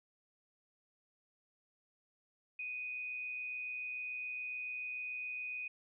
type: tone with amplitude modulation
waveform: sine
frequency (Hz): 2489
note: D#7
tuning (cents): 0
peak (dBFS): -37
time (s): 2.59-5.68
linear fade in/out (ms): 5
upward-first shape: sine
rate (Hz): 127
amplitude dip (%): 40
effects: none